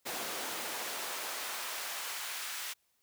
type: noise with high-pass filter sweep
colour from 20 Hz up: pink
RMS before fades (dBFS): -39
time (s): 0.05-2.74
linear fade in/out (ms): 20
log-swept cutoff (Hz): 360 to 1600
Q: 0.76
effects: white hiss -75 dBFS RMS until 3.02 s